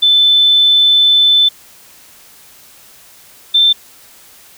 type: tone pair in turn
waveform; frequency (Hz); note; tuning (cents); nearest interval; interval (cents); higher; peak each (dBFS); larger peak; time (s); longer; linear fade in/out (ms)
sine; 3520 / 3559; A7 / A7; 0 / +19; unison; 19; second; -6; neither; 0.02-1.49 / 3.54-3.73; first; 10
effects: white hiss -42 dBFS RMS until 4.57 s